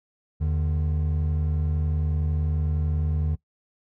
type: tone pair together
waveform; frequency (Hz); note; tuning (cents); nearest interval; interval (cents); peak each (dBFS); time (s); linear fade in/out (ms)
triangle; 79.9 / 150.83; D#2 / D3; +47 / +47; major seventh; 1100; -21 / -26; 0.4-3.36; 20
effects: noise-tail reverb RT60 0.1 s tail -19 dB re dry